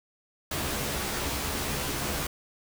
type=noise with comb filter; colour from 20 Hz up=pink; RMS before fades=-31 dBFS; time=0.51-2.27 s; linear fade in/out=5 ms; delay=14 ms; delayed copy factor=+0.7; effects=none